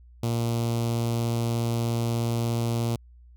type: tone with notch filter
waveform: sawtooth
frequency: 116.8 Hz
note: A#2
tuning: 4 cents sharp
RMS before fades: -26 dBFS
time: 0.23-2.96 s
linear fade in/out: 5 ms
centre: 1700 Hz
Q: 0.85
effects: added 60 Hz sine -48 dBFS peak until 3.36 s